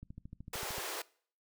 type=click train; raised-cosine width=5 ms; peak=-34 dBFS; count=11; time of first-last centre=0.03-0.782 s; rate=13.3 Hz
type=high-pass noise; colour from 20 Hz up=pink; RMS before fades=-40 dBFS; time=0.53-1.02 s; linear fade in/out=5 ms; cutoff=370 Hz; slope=48 dB/octave
effects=noise-tail reverb RT60 0.5 s tail -22 dB re dry